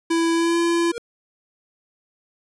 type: tone with pitch glide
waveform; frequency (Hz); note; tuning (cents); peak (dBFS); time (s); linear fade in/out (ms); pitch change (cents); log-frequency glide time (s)
square; 332 to 339.2; E4 to E4; +12 to +50; -18; 0.1-0.92; 10; +38; 0.33-0.58
type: tone with exponential growth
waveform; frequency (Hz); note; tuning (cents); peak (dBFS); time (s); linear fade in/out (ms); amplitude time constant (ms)
square; 470.9; A#4; +18; -24; 0.86-0.98; 0; 26
effects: resampled to 24000 Hz